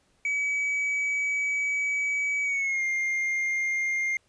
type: tone with pitch glide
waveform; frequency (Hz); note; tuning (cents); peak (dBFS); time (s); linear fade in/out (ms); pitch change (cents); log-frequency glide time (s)
triangle; 2279 to 2114; C#7 to C7; +47 to +17; -23; 0.25-4.17; 2; -130; 2.43-2.83
effects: pink hiss -67 dBFS RMS until 4.28 s + resampled to 22050 Hz